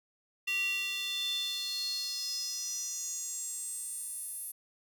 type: tone with high-pass filter sweep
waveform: square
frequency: 392 Hz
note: G4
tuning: in tune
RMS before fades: -36 dBFS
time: 0.47-4.52 s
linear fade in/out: 10 ms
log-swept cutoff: 2600 to 11000 Hz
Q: 7.4
effects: none